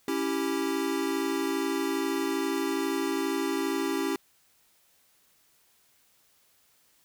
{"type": "chord", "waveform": "square", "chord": "C# diminished", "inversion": "none", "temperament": "equal", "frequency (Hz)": [277.2, 329.6, 392], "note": ["C#4", "E4", "G4"], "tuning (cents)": [0, 0, 0], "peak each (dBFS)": -32, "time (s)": [0.08, 4.16], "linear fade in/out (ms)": 2, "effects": ["white hiss -65 dBFS RMS until 7.04 s"]}